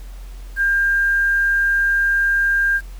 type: tone with quantisation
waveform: sine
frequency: 1600 Hz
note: G6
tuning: 35 cents sharp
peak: -14 dBFS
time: 0.56-2.81 s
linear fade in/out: 50 ms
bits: 7
effects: added 44 Hz sine -31 dBFS peak until 2.99 s + pink hiss -48 dBFS RMS until 2.99 s